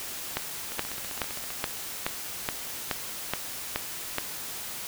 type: two click trains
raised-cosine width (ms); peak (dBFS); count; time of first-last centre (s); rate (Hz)
0.3; -21 / -10; 13 / 10; 0.72-1.504 / 0.37-4.184; 15.3 / 2.36
effects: white hiss -37 dBFS RMS until 4.87 s